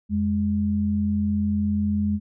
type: tone pair together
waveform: sine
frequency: 87.2 / 207.2 Hz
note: F2 / G#3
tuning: -2 / -4 cents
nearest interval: octave + minor third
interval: 1498 cents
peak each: -26 / -21 dBFS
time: 0.09-2.2 s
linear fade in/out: 50 ms
effects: none